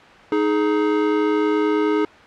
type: tone pair together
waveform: square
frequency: 311.1 / 420.8 Hz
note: D#4 / G#4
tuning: 0 / +23 cents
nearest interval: perfect fourth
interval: 523 cents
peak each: -20 dBFS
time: 0.32-2.05 s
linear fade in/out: 2 ms
effects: white hiss -43 dBFS RMS until 2.26 s + low-pass 2000 Hz 12 dB/octave